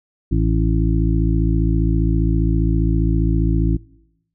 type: harmonic tone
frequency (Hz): 55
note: A1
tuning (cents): 0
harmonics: 1 / 2 / 3 / 5 / 6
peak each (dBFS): -17 / -20 / -22 / -24 / -25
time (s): 0.31-3.77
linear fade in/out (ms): 10
effects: noise-tail reverb RT60 0.9 s tail -23 dB re dry